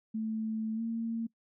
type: tone with pitch glide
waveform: sine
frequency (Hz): 220 to 228.2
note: A3 to A#3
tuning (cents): 0 to -37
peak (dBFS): -31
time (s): 0.14-1.27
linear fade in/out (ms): 10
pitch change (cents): +63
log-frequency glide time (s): 0.75-0.81
effects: noise-tail reverb RT60 0.1 s tail -22 dB re dry